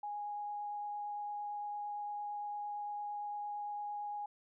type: tone with vibrato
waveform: sine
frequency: 827 Hz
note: G#5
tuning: 8 cents flat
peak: -38 dBFS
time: 0.03-4.26 s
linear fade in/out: 5 ms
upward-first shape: triangle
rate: 8.8 Hz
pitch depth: 8 cents each way
effects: none